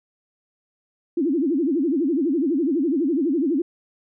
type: tone with vibrato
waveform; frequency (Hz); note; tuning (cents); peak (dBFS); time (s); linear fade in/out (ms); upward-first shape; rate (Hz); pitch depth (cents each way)
sine; 302.1; D4; +49; -18; 1.17-3.62; 5; sine; 12; 270
effects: none